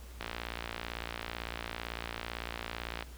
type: click train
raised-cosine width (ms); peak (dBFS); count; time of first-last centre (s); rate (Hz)
0.3; -20; 164; 0.21-3.025; 57.9
effects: added 60 Hz sine -46 dBFS peak until 3.17 s + pink hiss -55 dBFS RMS until 3.17 s